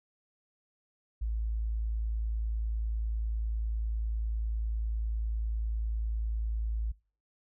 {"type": "tone", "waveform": "sine", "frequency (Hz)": 55, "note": "A1", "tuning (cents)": 0, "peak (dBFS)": -29, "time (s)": [1.21, 6.92], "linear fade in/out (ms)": 10, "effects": ["noise-tail reverb RT60 0.4 s tail -24 dB re dry"]}